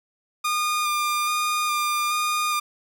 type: tone with vibrato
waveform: sawtooth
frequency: 1210 Hz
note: D#6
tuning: 49 cents flat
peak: -18 dBFS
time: 0.44-2.6 s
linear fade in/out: 10 ms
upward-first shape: square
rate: 1.2 Hz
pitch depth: 14 cents each way
effects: none